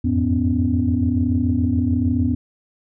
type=tone cluster; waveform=sine; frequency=85 / 91.9 / 106.2 / 249.1 / 283.4 Hz; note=F2 / F#2 / G#2 / B3 / C#4; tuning=-46 / -11 / +39 / +15 / +38 cents; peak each=-21 / -27 / -24 / -19 / -24 dBFS; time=0.04-2.35 s; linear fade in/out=10 ms; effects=tanh soft clip ceiling -6 dBFS